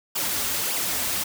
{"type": "noise with flanger", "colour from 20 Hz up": "white", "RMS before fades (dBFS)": -26, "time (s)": [0.15, 1.24], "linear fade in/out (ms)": 10, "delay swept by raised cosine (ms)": [0.47, 6.37], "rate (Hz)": 1.7, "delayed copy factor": -0.65, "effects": []}